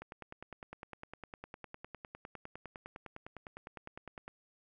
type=click train; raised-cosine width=0.5 ms; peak=-30 dBFS; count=43; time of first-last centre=0.02-4.28 s; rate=9.86 Hz; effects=none